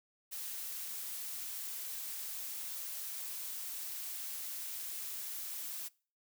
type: noise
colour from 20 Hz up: blue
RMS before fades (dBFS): -42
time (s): 0.31-5.89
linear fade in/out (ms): 20
effects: noise-tail reverb RT60 0.4 s tail -23 dB re dry